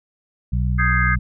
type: harmonic tone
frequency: 61.4 Hz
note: B1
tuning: 9 cents flat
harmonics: 1 / 2 / 3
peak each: -19 / -22 / -27 dBFS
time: 0.52-1.19 s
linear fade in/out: 10 ms
type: chord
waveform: sine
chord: Ab major seventh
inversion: second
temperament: equal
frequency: 1244.5 / 1568 / 1661.2 / 2093 Hz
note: Eb6 / G6 / Ab6 / C7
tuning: 0 / 0 / 0 / 0 cents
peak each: -23 dBFS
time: 0.78-1.16 s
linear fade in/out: 20 ms
effects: none